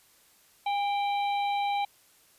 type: harmonic tone with a mistuned harmonic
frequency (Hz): 783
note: G5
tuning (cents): -2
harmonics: 1 / 3 / 4 / 5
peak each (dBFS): -26 / -37 / -43 / -41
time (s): 0.66-1.85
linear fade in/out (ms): 5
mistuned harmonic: 1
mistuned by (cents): +58
effects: white hiss -61 dBFS RMS until 2.38 s + resampled to 32000 Hz